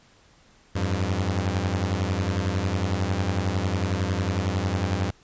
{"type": "beating tone pair", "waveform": "sawtooth", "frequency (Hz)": [88.6, 99.6], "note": ["F2", "G2"], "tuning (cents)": [25, 28], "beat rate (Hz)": 11, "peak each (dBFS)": -22, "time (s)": [0.75, 5.11], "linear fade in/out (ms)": 10, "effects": ["pink hiss -57 dBFS RMS until 5.23 s", "resampled to 16000 Hz"]}